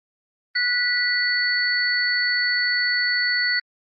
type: tone cluster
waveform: sine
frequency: 1472 / 1957 / 4455 Hz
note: F#6 / B6 / C#8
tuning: -9 / -16 / +8 cents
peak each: -26 / -21 / -24 dBFS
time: 0.55-3.6 s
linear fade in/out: 10 ms
effects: Opus 32 kbps